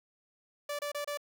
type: tone bursts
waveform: sawtooth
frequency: 582 Hz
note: D5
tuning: 16 cents flat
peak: -30 dBFS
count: 4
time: 0.69-1.174 s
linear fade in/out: 5 ms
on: 100 ms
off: 28 ms
effects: none